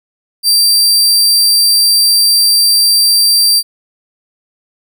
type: tone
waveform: sawtooth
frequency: 4699 Hz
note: D8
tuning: in tune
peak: -4 dBFS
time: 0.43-3.63 s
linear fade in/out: 50 ms
effects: none